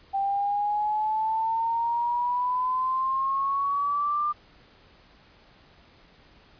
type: exponential sweep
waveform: sine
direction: up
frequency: 783 to 1200 Hz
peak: -23 dBFS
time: 0.13-4.33 s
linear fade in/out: 20 ms
effects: pink hiss -56 dBFS RMS until 6.59 s + resampled to 11025 Hz